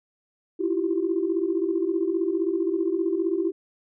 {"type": "tone cluster", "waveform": "sine", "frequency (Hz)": [326.9, 342.2, 385.9], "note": ["E4", "F4", "G4"], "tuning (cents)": [-14, -35, -27], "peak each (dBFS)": -26, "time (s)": [0.59, 3.52], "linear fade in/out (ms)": 20, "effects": ["tanh soft clip ceiling -12 dBFS"]}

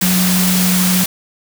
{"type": "tone in noise", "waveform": "sine", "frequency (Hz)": 183.1, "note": "F#3", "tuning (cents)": -18, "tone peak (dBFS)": -13, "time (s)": [0.02, 1.04], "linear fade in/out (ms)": 5, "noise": "white", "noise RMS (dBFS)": -17, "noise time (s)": [0.01, 1.06], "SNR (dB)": 1, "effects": []}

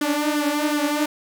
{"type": "tone with flanger", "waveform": "sawtooth", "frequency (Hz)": 296, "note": "D4", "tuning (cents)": 14, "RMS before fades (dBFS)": -22, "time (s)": [0.01, 1.06], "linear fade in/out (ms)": 5, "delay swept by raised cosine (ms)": [0.58, 5.88], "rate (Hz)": 2.7, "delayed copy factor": 0.65, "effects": []}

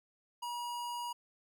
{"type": "tone", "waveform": "square", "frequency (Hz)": 960, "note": "B5", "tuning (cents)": -49, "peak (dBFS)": -38, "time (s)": [0.42, 1.13], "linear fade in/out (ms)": 10, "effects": []}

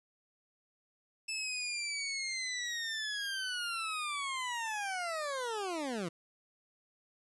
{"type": "linear sweep", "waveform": "20% pulse", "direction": "down", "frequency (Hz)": [2637, 158.1], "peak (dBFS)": -30, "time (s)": [1.28, 6.09], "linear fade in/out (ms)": 10, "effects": ["resampled to 24000 Hz", "11-bit"]}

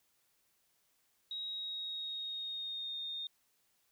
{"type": "tone with pitch glide", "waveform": "sine", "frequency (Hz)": [3807, 3673], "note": ["A#7", "A#7"], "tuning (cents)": [36, -26], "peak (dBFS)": -38, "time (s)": [1.31, 3.27], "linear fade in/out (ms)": 2, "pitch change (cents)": -62, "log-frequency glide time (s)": [1.45, 3], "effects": ["white hiss -75 dBFS RMS until 3.91 s"]}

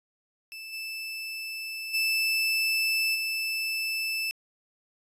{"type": "tone with level steps", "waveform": "30% pulse", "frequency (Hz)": 2637, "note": "E7", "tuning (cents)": 0, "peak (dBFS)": [-36, -31, -21, -25], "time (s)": [0.52, 4.31], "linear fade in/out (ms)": 0, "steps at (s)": [0.72, 1.93, 3.14], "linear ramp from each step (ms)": 20, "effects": ["resampled to 32000 Hz"]}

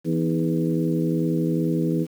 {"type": "harmonic tone with a mistuned harmonic", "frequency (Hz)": 82.41, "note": "E2", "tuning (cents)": 0, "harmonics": [2, 3, 4, 5, 6], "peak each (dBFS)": [-23, -27, -25, -30, -32], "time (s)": [0.04, 2.07], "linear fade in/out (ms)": 50, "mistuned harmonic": 4, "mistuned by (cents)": -60, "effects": ["8-bit"]}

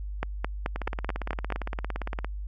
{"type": "two click trains", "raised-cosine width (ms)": 0.5, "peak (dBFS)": [-17, -13], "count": [27, 7], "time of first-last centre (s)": [[0.76, 2.246], [0.23, 1.523]], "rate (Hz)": [17.5, 4.64], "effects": ["added 50 Hz sine -32 dBFS peak until 2.47 s"]}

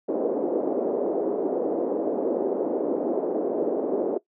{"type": "band-pass noise", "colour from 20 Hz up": "pink", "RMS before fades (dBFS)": -25, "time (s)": [0.08, 4.18], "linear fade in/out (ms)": 10, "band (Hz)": [310, 540], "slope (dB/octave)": 24, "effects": ["noise-tail reverb RT60 0.1 s tail -19 dB re dry", "high-pass 200 Hz 12 dB/octave"]}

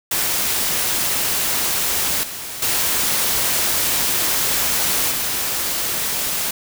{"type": "noise with level steps", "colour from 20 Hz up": "white", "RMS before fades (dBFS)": [-20, -30, -19, -22], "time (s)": [0.11, 6.51], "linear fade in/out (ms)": 5, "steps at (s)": [2.23, 2.62, 5.11], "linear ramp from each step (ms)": 5, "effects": []}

